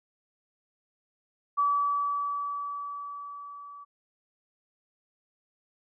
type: tone with level ramp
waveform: sine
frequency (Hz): 1148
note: D6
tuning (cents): -40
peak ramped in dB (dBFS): -21 to -43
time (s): 1.57-3.85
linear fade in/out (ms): 20
effects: none